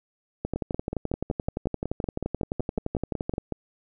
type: two click trains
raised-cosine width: 2 ms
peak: -14 / -15 dBFS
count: 35 / 17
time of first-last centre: 0.45-3.381 / 0.56-3.523 s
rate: 11.6 / 5.4 Hz
effects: none